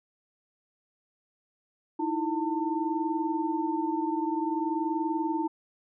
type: tone cluster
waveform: sine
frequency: 312.2 / 332.7 / 897 Hz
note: D#4 / E4 / A5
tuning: +6 / +16 / +33 cents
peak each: -30 / -31 / -31 dBFS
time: 1.99-5.48 s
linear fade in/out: 10 ms
effects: none